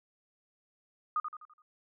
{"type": "tone with echo", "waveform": "sine", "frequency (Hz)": 1232, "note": "D#6", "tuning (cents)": -17, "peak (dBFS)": -27, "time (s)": [1.16, 1.2], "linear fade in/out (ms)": 2, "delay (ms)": 84, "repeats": 5, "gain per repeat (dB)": -7, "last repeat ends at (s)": 1.62, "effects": []}